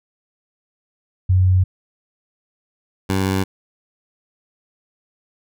sine / 15% pulse tone pair in turn, 92.5 / 95.6 Hz, F#2 / G2, 0 / -43 cents, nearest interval minor second, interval 57 cents, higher second, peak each -11 dBFS, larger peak neither, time 1.29-1.64 / 3.09-3.44 s, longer neither, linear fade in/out 10 ms, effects none

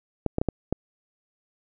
clicks, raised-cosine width 2 ms, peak -10 dBFS, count 5, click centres 0.263 / 0.384 / 0.415 / 0.487 / 0.726 s, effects none

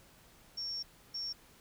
sine tone bursts at uneven times, 5490 Hz, F8, 31 cents flat, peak -36 dBFS, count 2, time 0.57-0.83 / 1.14-1.33 s, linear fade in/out 10 ms, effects pink hiss -61 dBFS RMS until 1.6 s

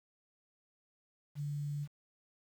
sine tone with quantisation, 145.4 Hz, D3, 17 cents flat, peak -35 dBFS, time 1.35-1.88 s, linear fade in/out 50 ms, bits 10, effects none

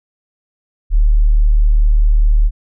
sine tone, 37.59 Hz, D1, 41 cents sharp, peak -7 dBFS, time 0.9-2.51 s, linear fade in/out 50 ms, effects none

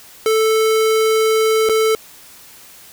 square tone with dropouts, 440 Hz, A4, in tune, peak -13 dBFS, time 0.26-1.95 s, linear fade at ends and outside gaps 1 ms, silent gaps 1.689-1.695 s, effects white hiss -42 dBFS RMS until 2.92 s

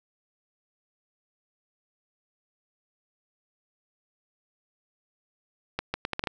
accelerating click train, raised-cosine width 0.3 ms, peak -12 dBFS, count 7, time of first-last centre 5.79-6.272 s, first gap 150 ms, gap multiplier 0.74, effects none

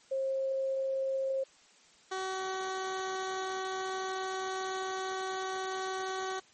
sine / 15% pulse tone pair in turn, 535 / 378.3 Hz, C5 / F#4, +38 / +38 cents, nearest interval tritone, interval 600 cents, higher first, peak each -29 / -27 dBFS, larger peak second, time 0.11-1.44 / 2.11-6.4 s, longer second, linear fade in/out 10 ms, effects white hiss -61 dBFS RMS until 6.53 s + MP3 32 kbps

